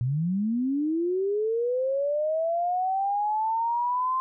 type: linear sweep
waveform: sine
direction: up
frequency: 116.6 to 1047 Hz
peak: -23 dBFS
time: 0.01-4.2 s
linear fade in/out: 0 ms
effects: none